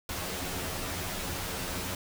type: noise with comb filter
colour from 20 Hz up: pink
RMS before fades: -35 dBFS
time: 0.09-1.95 s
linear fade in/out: 2 ms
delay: 11 ms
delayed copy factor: +0.8
effects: none